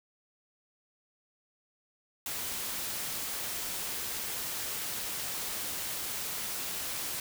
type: noise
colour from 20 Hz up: white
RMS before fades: -36 dBFS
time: 2.26-7.2 s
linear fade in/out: 2 ms
effects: none